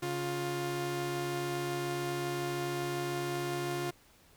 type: tone pair together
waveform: sawtooth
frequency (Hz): 139.85 / 352.4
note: C#3 / F4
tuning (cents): +16 / +16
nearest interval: octave + major third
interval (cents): 1600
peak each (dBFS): -34 / -30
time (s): 0.02-3.91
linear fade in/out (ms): 10
effects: pink hiss -62 dBFS RMS until 4.36 s